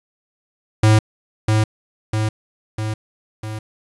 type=tone with echo; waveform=square; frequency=108.4 Hz; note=A2; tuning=25 cents flat; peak=-10 dBFS; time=0.83-0.99 s; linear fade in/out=5 ms; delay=650 ms; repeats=4; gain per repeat=-4 dB; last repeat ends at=3.59 s; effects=resampled to 24000 Hz + 8-bit

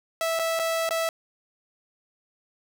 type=tone with dropouts; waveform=sawtooth; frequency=656 Hz; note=E5; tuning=9 cents flat; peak=-20 dBFS; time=0.21-1.09 s; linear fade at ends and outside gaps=1 ms; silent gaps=0.391-0.395 / 0.592-0.596 / 0.891-0.908 s; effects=none

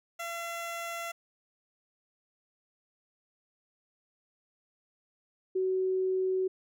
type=tone pair in turn; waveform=15% pulse / sine; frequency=679 / 375 Hz; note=F5 / F#4; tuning=-49 / +23 cents; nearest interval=minor seventh; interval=1028 cents; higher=first; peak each=-29 / -26 dBFS; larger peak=second; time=0.19-1.12 / 5.55-6.48 s; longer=neither; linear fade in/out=10 ms; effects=none

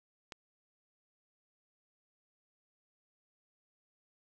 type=click; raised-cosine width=0.2 ms; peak=-26 dBFS; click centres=0.322 s; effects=none

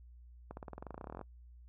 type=accelerating click train; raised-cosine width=1 ms; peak=-30 dBFS; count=20; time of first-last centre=0.51-1.213 s; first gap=61 ms; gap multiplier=0.94; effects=noise-tail reverb RT60 0.1 s tail -24 dB re dry + added 60 Hz sine -53 dBFS peak until 1.68 s

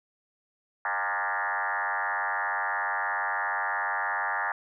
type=tone with frequency modulation; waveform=sine; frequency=1300 Hz; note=E6; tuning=24 cents flat; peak=-26 dBFS; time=0.85-4.52 s; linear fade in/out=2 ms; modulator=97 Hz; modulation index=5.8; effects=none

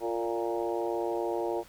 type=harmonic tone with a mistuned harmonic; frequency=116.54 Hz; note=A#2; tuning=in tune; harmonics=3 / 4 / 5 / 6 / 7 / 8; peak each=-32 / -34 / -36 / -38 / -39 / -40 dBFS; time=0-1.64 s; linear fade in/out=50 ms; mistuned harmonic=4; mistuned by=-25 cents; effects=pink hiss -55 dBFS RMS until 1.68 s

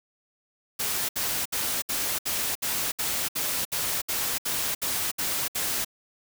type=noise bursts; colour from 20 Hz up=white; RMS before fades=-28 dBFS; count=14; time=0.79-5.848 s; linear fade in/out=10 ms; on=300 ms; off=66 ms; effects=none

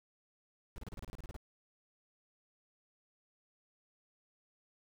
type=noise bursts; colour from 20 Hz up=brown; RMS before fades=-44 dBFS; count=12; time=0.76-1.364 s; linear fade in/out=0 ms; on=21 ms; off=32 ms; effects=none

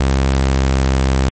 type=tone with pitch glide; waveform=sawtooth; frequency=67 to 66.31 Hz; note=C2 to C2; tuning=+42 to +24 cents; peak=-8 dBFS; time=0-1.29 s; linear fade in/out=5 ms; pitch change=-18 cents; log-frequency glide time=0.25-1 s; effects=MP3 32 kbps

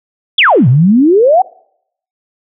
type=exponential two-way sweep; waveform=sine; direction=down then up; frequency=3669 to 116.4 to 782 Hz; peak=-4 dBFS; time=0.38-1.42 s; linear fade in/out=5 ms; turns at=0.68 s; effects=noise-tail reverb RT60 0.7 s tail -25 dB re dry

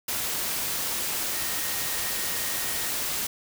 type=tone in noise; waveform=sine; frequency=1864.7 Hz; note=A#6; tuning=in tune; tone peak=-40 dBFS; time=1.34-2.9 s; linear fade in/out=5 ms; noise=white; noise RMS=-29 dBFS; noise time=0.08-3.27 s; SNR=-14 dB; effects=none

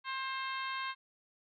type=harmonic tone; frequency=530 Hz; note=C5; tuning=22 cents sharp; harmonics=2 / 3 / 4 / 5 / 6 / 7 / 8; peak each=-38 / -42 / -44 / -46 / -48 / -49 / -50 dBFS; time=0.04-0.95 s; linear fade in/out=50 ms; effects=none

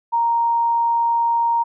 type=tone; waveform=sine; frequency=932.3 Hz; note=A#5; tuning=in tune; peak=-15 dBFS; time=0.12-1.64 s; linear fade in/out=20 ms; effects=none

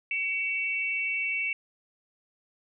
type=tone pair together; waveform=sine; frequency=2256 / 2683 Hz; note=C#7 / E7; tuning=+30 / +30 cents; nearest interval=minor third; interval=300 cents; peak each=-29 / -30 dBFS; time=0.11-1.53 s; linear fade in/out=2 ms; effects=none

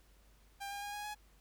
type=tone with pitch steps; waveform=sawtooth; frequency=797 / 807.2 / 817.5 / 828 / 838.6 Hz; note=G5 / G#5 / G#5 / G#5 / G#5; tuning=+28 / -49 / -28 / -5 / +17 cents; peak=-37 dBFS; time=0.6-1.15 s; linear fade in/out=20 ms; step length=110 ms; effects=added 50 Hz sine -63 dBFS peak until 1.4 s + pink hiss -69 dBFS RMS until 1.4 s

